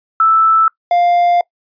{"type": "tone pair in turn", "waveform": ["sine", "triangle"], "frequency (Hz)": [1318.5, 700.1], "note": ["E6", "F5"], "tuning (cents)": [0, 4], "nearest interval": "major seventh", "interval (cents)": 1096, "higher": "first", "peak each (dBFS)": -7, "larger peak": "neither", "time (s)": [[0.2, 0.68], [0.91, 1.41]], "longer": "second", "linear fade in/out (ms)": 2, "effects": ["noise-tail reverb RT60 0.1 s tail -23 dB re dry", "resampled to 11025 Hz"]}